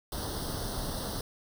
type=noise with comb filter; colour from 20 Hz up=pink; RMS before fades=-35 dBFS; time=0.12-1.21 s; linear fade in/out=2 ms; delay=0.21 ms; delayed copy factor=+0.95; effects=none